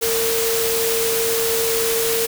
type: tone in noise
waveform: sine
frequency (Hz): 456.2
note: A#4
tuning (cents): -37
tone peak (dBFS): -20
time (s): 0.01-2.27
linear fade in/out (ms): 20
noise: white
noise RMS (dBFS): -22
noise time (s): 0.01-2.27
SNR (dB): -1
effects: none